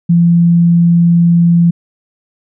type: tone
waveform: sine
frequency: 170.7 Hz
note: F3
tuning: 39 cents flat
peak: -5 dBFS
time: 0.09-1.71 s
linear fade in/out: 10 ms
effects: none